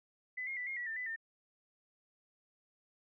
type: tone with pitch steps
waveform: sine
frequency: 2008 / 2138 / 1982 / 2137 / 1939 / 1793 / 1998 / 1807 Hz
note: B6 / C7 / B6 / C7 / B6 / A6 / B6 / A6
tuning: +28 / +37 / +6 / +36 / -32 / +32 / +20 / +46 cents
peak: -37 dBFS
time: 0.37-1.162 s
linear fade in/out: 10 ms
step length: 99 ms
effects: none